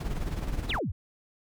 brown noise with tremolo, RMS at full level -29 dBFS, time 0-0.79 s, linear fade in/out 5 ms, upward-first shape sine, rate 19 Hz, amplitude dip 60%
sine exponential sweep, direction down, 4407 to 63 Hz, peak -28 dBFS, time 0.69-0.92 s, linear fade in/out 10 ms
effects none

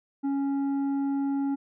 triangle tone with tanh clipping, 277.2 Hz, C#4, in tune, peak -26 dBFS, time 0.23-1.56 s, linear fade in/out 20 ms, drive 11 dB, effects none

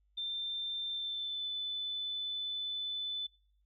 sine tone with pitch glide, 3575 to 3505 Hz, A7 to A7, +27 to -7 cents, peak -35 dBFS, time 0.17-3.27 s, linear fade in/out 10 ms, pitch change -34 cents, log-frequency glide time 0.88-1.48 s, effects noise-tail reverb RT60 0.6 s tail -24 dB re dry + added 50 Hz sine -69 dBFS peak until 3.65 s

